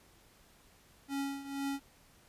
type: tone with tremolo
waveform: square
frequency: 277.2 Hz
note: C#4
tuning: in tune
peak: -33 dBFS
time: 1.08-1.8 s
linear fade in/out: 50 ms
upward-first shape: triangle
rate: 2.1 Hz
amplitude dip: 80%
effects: pink hiss -63 dBFS RMS until 2.28 s + resampled to 32000 Hz